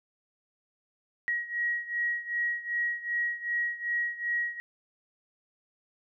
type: beating tone pair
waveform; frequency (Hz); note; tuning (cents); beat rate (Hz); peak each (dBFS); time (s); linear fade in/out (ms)
sine; 1900 / 1902.6; A#6 / A#6; +33 / +35; 2.6; -30 / -33; 1.28-4.6; 0
effects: none